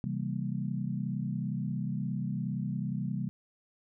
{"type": "chord", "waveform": "sine", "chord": "C dominant seventh", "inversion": "none", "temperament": "equal with one note detuned", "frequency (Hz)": [133.87, 164.81, 196, 233.1], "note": ["C3", "E3", "G3", "Bb3"], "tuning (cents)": [40, 0, 0, 0], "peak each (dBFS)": [-35, -37, -35, -39], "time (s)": [0.04, 3.29], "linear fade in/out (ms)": 0, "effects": []}